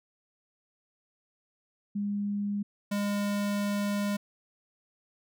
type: tone pair in turn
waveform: sine / square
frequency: 203.7 / 203.7 Hz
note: G#3 / G#3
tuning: -33 / -33 cents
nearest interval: unison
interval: 0 cents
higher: neither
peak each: -28 dBFS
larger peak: neither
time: 1.95-2.63 / 2.91-4.17 s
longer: second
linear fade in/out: 10 ms
effects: none